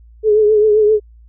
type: tone with vibrato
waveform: sine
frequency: 425.9 Hz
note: G#4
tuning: 44 cents sharp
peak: -8 dBFS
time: 0.23-1 s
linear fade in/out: 50 ms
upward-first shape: triangle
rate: 7.6 Hz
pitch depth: 56 cents each way
effects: added 57 Hz sine -40 dBFS peak until 1.28 s